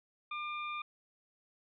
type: tone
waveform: 25% pulse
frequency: 1200 Hz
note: D6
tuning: 37 cents sharp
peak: -33 dBFS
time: 0.31-0.82 s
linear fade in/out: 5 ms
effects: resampled to 11025 Hz